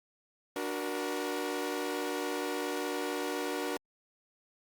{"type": "chord", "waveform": "sawtooth", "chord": "D augmented", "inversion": "none", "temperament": "equal with one note detuned", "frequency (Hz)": [293.7, 370, 474.3], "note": ["D4", "F#4", "A#4"], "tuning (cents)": [0, 0, 30], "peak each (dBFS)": -33, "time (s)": [0.56, 3.77], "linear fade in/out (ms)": 2, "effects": ["Opus 32 kbps"]}